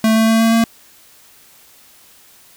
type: tone with pitch steps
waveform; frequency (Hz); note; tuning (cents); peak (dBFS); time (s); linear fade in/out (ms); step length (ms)
square; 220.9 / 222.7 / 224.5 / 226.3 / 228.2; A3 / A3 / A3 / A3 / A#3; +7 / +21 / +35 / +49 / -37; -11; 0.04-0.64; 2; 120
effects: white hiss -47 dBFS RMS until 2.56 s